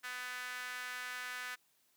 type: tone with high-pass filter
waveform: sawtooth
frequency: 249.7 Hz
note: B3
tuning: 19 cents sharp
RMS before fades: -43 dBFS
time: 0.03-1.56 s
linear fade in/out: 20 ms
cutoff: 1600 Hz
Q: 2.8
effects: white hiss -73 dBFS RMS until 1.96 s + high-pass 100 Hz 12 dB/octave